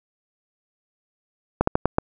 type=slowing click train; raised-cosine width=1 ms; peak=-3 dBFS; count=5; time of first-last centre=1.61-1.984 s; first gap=64 ms; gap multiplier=1.26; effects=none